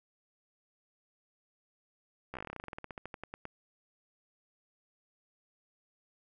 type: slowing click train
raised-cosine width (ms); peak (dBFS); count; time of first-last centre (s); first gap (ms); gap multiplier
0.5; -26; 24; 2.34-3.454; 14; 1.1
effects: none